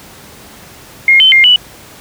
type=tone with pitch steps; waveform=sine; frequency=2137 / 3072 / 2117 / 2959 Hz; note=C7 / G7 / C7 / F#7; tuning=+36 / -36 / +20 / -1 cents; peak=-3 dBFS; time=1.08-1.56 s; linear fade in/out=2 ms; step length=120 ms; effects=pink hiss -36 dBFS RMS until 2 s + high-pass 60 Hz 12 dB/octave

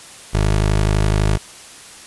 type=tone; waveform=20% pulse; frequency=51.91 Hz; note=G#1; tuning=in tune; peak=-9 dBFS; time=0.33-1.38 s; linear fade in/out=20 ms; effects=white hiss -39 dBFS RMS until 2.06 s + resampled to 24000 Hz

